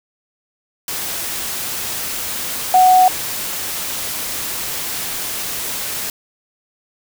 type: tone in noise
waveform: sine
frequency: 740 Hz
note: F#5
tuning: in tune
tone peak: -7 dBFS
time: 2.74-3.08 s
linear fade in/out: 2 ms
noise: white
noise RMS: -24 dBFS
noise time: 0.88-6.1 s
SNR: +14 dB
effects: none